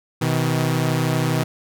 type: tone pair together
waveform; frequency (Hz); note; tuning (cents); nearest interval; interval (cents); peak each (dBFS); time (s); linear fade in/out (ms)
sawtooth; 126.45 / 159; B2 / D#3; +41 / +38; major third; 397; -17; 0.21-1.44; 10
effects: none